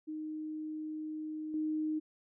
sine tone with level steps, 309.7 Hz, D#4, 8 cents flat, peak -37 / -31 dBFS, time 0.07-2 s, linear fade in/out 20 ms, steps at 1.54 s, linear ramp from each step 2 ms, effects none

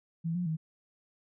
sine tone with pitch steps, 165.2 / 177.7 / 159.1 Hz, E3 / F3 / D#3, +4 / +30 / +39 cents, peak -29 dBFS, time 0.24-0.57 s, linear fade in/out 20 ms, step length 110 ms, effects none

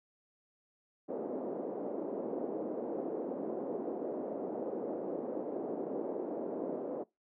white band-pass noise, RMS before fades -38 dBFS, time 1.08-7.04 s, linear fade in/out 20 ms, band 250 to 540 Hz, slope 24 dB/octave, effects noise-tail reverb RT60 0.2 s tail -23 dB re dry

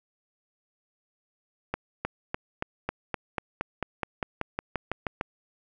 accelerating click train, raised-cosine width 0.5 ms, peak -13 dBFS, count 17, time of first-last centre 1.74-5.211 s, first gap 310 ms, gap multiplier 0.95, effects none

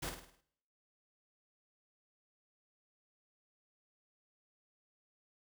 pink noise with echo, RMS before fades -40 dBFS, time 0.02-0.1 s, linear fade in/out 10 ms, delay 52 ms, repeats 6, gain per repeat -6 dB, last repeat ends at 0.412 s, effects noise-tail reverb RT60 0.8 s tail -22 dB re dry

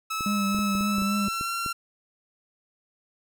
sawtooth tone with pitch glide, 1300 to 1367 Hz, E6 to F6, -24 to -37 cents, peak -24 dBFS, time 0.1-1.73 s, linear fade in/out 10 ms, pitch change +87 cents, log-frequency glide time 0.79-1.53 s
clicks, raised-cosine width 3 ms, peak -24 dBFS, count 10, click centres 0.208 / 0.547 / 0.59 / 0.752 / 0.809 / 0.983 / 1.02 / 1.284 / 1.411 / 1.662 s
triangle tone with vibrato, 202 Hz, G#3, 48 cents flat, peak -22 dBFS, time 0.26-1.28 s, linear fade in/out 2 ms, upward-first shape triangle, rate 3.6 Hz, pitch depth 44 cents each way
effects none

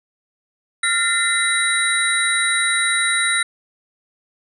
sine tone cluster, 1393 / 1816 / 2048 / 3883 / 9010 Hz, F6 / A#6 / C7 / B7 / C#9, -5 / -46 / -38 / -30 / +27 cents, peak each -22 dBFS, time 0.83-3.43 s, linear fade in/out 5 ms, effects tanh soft clip ceiling -5 dBFS

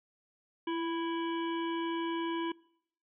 harmonic tone with a mistuned harmonic, 329.6 Hz, E4, in tune, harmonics 1 / 3 / 5 / 7 / 9 / 10, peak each -32 / -38 / -46 / -48 / -46 / -52 dBFS, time 0.67-2.52 s, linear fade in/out 5 ms, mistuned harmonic 1, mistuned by +24 cents, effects noise-tail reverb RT60 0.7 s tail -24 dB re dry

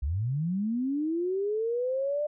sine linear sweep, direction up, 61.3 to 603 Hz, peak -26 dBFS, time 0.02-2.27 s, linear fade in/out 10 ms, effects none

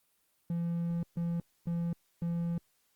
triangle tone bursts at uneven times, 170 Hz, F3, 46 cents flat, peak -28 dBFS, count 4, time 0.5-1.03 / 1.17-1.4 / 1.67-1.93 / 2.22-2.58 s, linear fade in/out 2 ms, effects white hiss -73 dBFS RMS until 2.95 s + Opus 32 kbps

